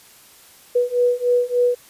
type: beating tone pair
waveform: sine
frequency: 487.4 / 490.8 Hz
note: B4 / B4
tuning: -23 / -11 cents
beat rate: 3.4 Hz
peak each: -19 / -18 dBFS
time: 0.75-1.75 s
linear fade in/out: 10 ms
effects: white hiss -48 dBFS RMS until 1.89 s + resampled to 32000 Hz